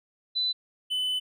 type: tone pair in turn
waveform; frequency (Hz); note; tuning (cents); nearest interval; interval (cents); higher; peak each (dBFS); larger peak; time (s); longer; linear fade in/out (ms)
sine / triangle; 4000 / 3013; B7 / F#7; +21 / +31; perfect fourth; 490; first; -24; neither; 0.35-0.53 / 0.9-1.2; second; 20
effects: none